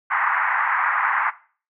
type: band-pass noise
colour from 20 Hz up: pink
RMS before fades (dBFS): -21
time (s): 0.1-1.31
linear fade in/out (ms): 20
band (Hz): 880 to 2000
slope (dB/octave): 48
effects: noise-tail reverb RT60 0.4 s tail -17 dB re dry